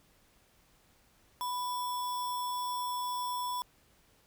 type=tone with sample-and-hold; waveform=sine; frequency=989 Hz; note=B5; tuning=2 cents sharp; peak=-32 dBFS; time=1.41-3.62 s; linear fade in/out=0 ms; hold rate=4410 Hz; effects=pink hiss -66 dBFS RMS until 4.26 s